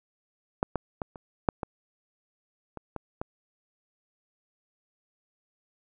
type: clicks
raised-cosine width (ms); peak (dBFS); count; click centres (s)
1; -10 / -13 / -17 / -28 / -7 / -17 / -24 / -20 / -18; 9; 0.629 / 0.757 / 1.018 / 1.158 / 1.488 / 1.632 / 2.773 / 2.963 / 3.215
effects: none